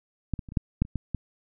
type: clicks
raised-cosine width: 5 ms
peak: -14 / -21 / -30 / -28 / -10 / -9 / -30 / -16 / -16 dBFS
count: 9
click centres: 0.337 / 0.392 / 0.488 / 0.521 / 0.572 / 0.82 / 0.851 / 0.957 / 1.147 s
effects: none